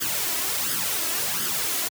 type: noise with flanger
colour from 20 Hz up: white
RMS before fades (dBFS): -26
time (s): 0-1.89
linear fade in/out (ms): 20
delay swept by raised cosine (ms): 0.6 to 3.1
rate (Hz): 1.4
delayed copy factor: +0.65
effects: high-pass 100 Hz 12 dB/octave